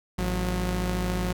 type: tone pair together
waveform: sawtooth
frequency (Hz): 53.81 / 181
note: A1 / F#3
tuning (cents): -38 / -38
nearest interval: octave + major sixth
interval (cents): 2100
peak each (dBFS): -24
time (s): 0.18-1.33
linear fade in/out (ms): 10
effects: none